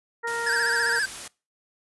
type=harmonic tone; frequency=466.2 Hz; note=A#4; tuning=in tune; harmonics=1 / 2 / 3 / 4; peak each=-32 / -32 / -32 / -32 dBFS; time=0.23-1 s; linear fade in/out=20 ms
type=noise; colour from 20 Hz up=white; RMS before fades=-37 dBFS; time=0.27-1.28 s; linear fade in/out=5 ms
type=tone with vibrato; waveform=square; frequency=1631 Hz; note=G#6; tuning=32 cents flat; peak=-23 dBFS; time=0.46-1.06 s; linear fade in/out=10 ms; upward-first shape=sine; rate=15 Hz; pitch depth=100 cents each way
effects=noise-tail reverb RT60 0.3 s tail -23 dB re dry + resampled to 24000 Hz